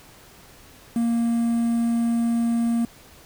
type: tone with quantisation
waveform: triangle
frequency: 233.1 Hz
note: A#3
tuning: in tune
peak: -17 dBFS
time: 0.96-2.85 s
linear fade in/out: 2 ms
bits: 7
effects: pink hiss -49 dBFS RMS until 3.25 s